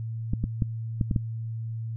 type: clicks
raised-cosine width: 5 ms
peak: -12 dBFS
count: 6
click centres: 0.335 / 0.44 / 0.622 / 1.012 / 1.112 / 1.162 s
effects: added 113 Hz sine -30 dBFS peak until 1.96 s